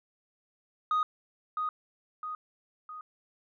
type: tone with echo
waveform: sine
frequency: 1244.5 Hz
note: D#6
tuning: in tune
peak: -22 dBFS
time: 0.91-1.03 s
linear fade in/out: 2 ms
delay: 660 ms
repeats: 3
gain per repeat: -6 dB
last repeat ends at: 3.01 s
effects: tanh soft clip ceiling -23 dBFS